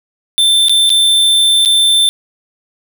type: tone with dropouts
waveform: square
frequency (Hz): 3553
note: A7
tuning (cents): +16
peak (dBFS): -8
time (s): 0.38-2.09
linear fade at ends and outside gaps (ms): 0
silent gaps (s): 0.684-0.695 / 0.894-0.902 / 1.65-1.658
effects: none